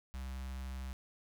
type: tone with notch filter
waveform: square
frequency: 65.2 Hz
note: C2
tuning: 5 cents flat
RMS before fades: -42 dBFS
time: 0.14-0.93 s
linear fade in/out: 0 ms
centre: 400 Hz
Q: 0.67
effects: none